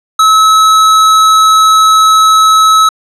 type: tone with hard clipping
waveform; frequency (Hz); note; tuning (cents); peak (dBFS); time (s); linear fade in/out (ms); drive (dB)
sine; 1293; E6; -34; -5; 0.19-2.89; 5; 15
effects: low-pass 11000 Hz 12 dB/octave